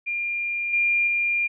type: tone with level steps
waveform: sine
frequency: 2400 Hz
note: D7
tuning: 37 cents sharp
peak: -24 / -18 / -20 dBFS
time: 0.06-1.48 s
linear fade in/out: 20 ms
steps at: 0.73 / 1.07 s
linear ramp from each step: 5 ms
effects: none